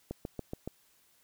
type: click train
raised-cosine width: 2 ms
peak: -23 dBFS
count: 5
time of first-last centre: 0.11-0.676 s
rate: 7.07 Hz
effects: white hiss -67 dBFS RMS until 1.23 s